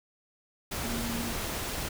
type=tone in noise; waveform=sine; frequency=233.1 Hz; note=A#3; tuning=in tune; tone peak=-34 dBFS; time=0.83-1.33 s; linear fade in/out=10 ms; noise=pink; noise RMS=-34 dBFS; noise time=0.71-1.89 s; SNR=-3 dB; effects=none